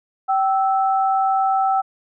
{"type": "tone pair together", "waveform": "sine", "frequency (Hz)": [772.6, 1314], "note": ["G5", "E6"], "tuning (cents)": [-25, -6], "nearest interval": "major sixth", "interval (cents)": 919, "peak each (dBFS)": [-16, -23], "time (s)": [0.28, 1.82], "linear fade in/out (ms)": 20, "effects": []}